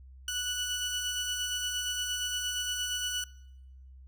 25% pulse tone pair together, 1475.7 / 2960 Hz, F#6 / F#7, -5 / 0 cents, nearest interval octave, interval 1205 cents, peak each -33 / -29 dBFS, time 0.28-3.24 s, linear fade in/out 2 ms, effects noise-tail reverb RT60 1.0 s tail -24 dB re dry + added 65 Hz sine -48 dBFS peak until 4.07 s

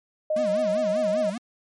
sine tone with pitch glide, 618 to 625.2 Hz, D#5 to D#5, -12 to +8 cents, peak -21 dBFS, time 0.3-1.3 s, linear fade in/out 5 ms, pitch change +20 cents, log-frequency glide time 0.51-0.59 s
square tone with vibrato, 215.1 Hz, A3, 39 cents flat, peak -30 dBFS, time 0.36-1.38 s, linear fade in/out 5 ms, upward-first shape sine, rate 5.1 Hz, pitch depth 270 cents each way
effects MP3 48 kbps

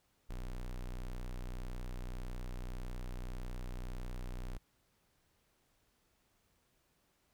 square tone, 30.87 Hz, B0, in tune, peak -40 dBFS, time 0.29-4.58 s, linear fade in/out 10 ms, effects pink hiss -75 dBFS RMS until 7.33 s

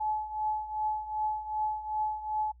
sine tone with tremolo, 857 Hz, A5, 46 cents flat, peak -26 dBFS, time 0-2.52 s, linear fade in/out 10 ms, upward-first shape triangle, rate 2.6 Hz, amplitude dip 80%, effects noise-tail reverb RT60 0.1 s tail -21 dB re dry + added 60 Hz sine -53 dBFS peak until 2.6 s

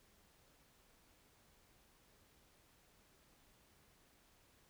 silence, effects pink hiss -70 dBFS RMS until 4.69 s

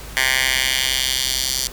10% pulse tone with high-pass filter sweep, 130.81 Hz, C3, in tune, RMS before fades -20 dBFS, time 0.17-1.67 s, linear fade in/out 0 ms, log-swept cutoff 1800 to 4900 Hz, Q 1.6, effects added 50 Hz sine -35 dBFS peak until 1.72 s + pink hiss -37 dBFS RMS until 1.72 s

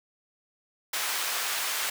pink high-pass noise, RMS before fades -30 dBFS, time 0.93-1.9 s, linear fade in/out 5 ms, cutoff 1100 Hz, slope 12 dB/octave, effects none

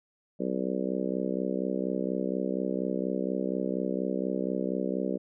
harmonic tone, 64.2 Hz, C2, 32 cents flat, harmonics 3 / 4 / 5 / 6 / 7 / 8 / 9, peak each -33 / -34 / -35 / -36 / -36 / -37 / -38 dBFS, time 0.39-5.18 s, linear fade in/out 20 ms, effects none

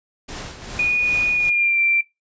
pink noise with tremolo, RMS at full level -31 dBFS, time 0.28-1.5 s, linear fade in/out 10 ms, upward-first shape triangle, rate 2.5 Hz, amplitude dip 65%
sine tone with pitch glide, 2460 to 2356 Hz, D#7 to D7, -20 to +5 cents, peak -15 dBFS, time 0.79-2.01 s, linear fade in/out 5 ms, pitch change -75 cents, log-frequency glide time 1.34-1.79 s
effects noise-tail reverb RT60 0.2 s tail -20 dB re dry + resampled to 16000 Hz

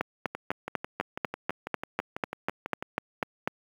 two click trains, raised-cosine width 0.5 ms, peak -11 / -18 dBFS, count 15 / 16, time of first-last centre 0.01-3.475 / 0.35-2.825 s, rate 4.04 / 6.06 Hz, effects high-pass 150 Hz 12 dB/octave + 8-bit

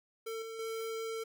square tone with level steps, 449.1 Hz, A4, 35 cents sharp, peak -38 / -42 / -37 dBFS, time 0.26-1.24 s, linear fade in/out 10 ms, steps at 0.42 / 0.59 s, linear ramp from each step 2 ms, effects none

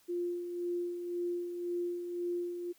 sine tone with tremolo, 350.2 Hz, F4, 5 cents sharp, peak -31 dBFS, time 0.08-2.73 s, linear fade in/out 20 ms, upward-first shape sine, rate 1.9 Hz, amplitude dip 50%, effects white hiss -66 dBFS RMS until 2.78 s

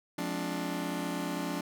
sawtooth chord, D half-diminished seventh, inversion first, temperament just, 176.2 / 211.4 / 264.3 / 293.7 Hz, F3 / Ab3 / C4 / D4, +16 / +31 / +18 / 0 cents, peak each -33 / -37 / -35 / -32 dBFS, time 0.18-1.61 s, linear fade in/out 5 ms, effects none

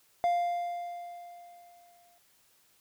triangle tone with exponential decay, 698.5 Hz, F5, in tune, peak -21 dBFS, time 0.24-2.18 s, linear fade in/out 0 ms, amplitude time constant 420 ms, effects white hiss -66 dBFS RMS until 2.8 s

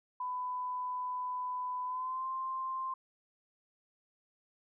sine tone with pitch glide, 1000 to 1048.5 Hz, B5 to C6, +21 to +3 cents, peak -34 dBFS, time 0.2-2.94 s, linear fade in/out 5 ms, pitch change +82 cents, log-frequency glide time 1.85-2.27 s, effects none

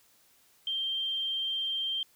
sine tone, 3159 Hz, G7, 13 cents sharp, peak -29 dBFS, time 0.67-2.03 s, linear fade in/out 2 ms, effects white hiss -64 dBFS RMS until 2.15 s

